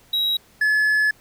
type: tone pair in turn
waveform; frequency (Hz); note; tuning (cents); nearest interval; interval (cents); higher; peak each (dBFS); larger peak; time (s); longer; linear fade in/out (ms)
triangle; 3848 / 1714.1; B7 / A6; -46 / -46; octave + major second; 1400; first; -17 / -14; second; 0.13-0.37 / 0.61-1.11; second; 5
effects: pink hiss -54 dBFS RMS until 1.2 s